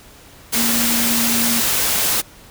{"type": "tone in noise", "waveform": "sine", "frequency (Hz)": 233.1, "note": "A#3", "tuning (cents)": 0, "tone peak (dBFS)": -21, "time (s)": [0.55, 1.61], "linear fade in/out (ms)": 20, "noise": "white", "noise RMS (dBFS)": -18, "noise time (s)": [0.52, 2.22], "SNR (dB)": -6, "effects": ["pink hiss -44 dBFS RMS until 2.5 s"]}